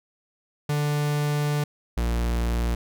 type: tone pair in turn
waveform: 45% pulse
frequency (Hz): 147.3 / 58.46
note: D3 / A#1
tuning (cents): +6 / +6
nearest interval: octave + major third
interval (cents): 1600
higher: first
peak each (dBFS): -22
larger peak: neither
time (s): 0.69-1.64 / 1.97-2.75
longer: first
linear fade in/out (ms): 5
effects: none